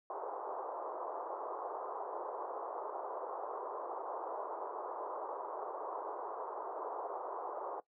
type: band-pass noise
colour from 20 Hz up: white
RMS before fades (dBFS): -42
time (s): 0.1-7.8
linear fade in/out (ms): 2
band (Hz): 380 to 1100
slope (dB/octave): 48
effects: noise-tail reverb RT60 0.1 s tail -18 dB re dry